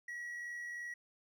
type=tone with amplitude modulation; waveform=triangle; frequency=1920 Hz; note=B6; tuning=49 cents flat; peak=-38 dBFS; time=0.08-0.94 s; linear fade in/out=5 ms; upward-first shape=sine; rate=83 Hz; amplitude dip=30%; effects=none